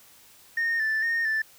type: tone with vibrato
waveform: sine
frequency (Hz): 1800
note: A6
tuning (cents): +39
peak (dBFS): -21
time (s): 0.57-1.42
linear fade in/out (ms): 5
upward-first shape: square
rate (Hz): 2.2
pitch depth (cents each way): 38
effects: tanh soft clip ceiling -21 dBFS + white hiss -54 dBFS RMS until 1.58 s